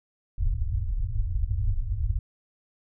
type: low-pass noise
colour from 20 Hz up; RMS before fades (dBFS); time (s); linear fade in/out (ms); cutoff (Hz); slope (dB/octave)
pink; -26; 0.38-2.19; 5; 110; 96
effects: none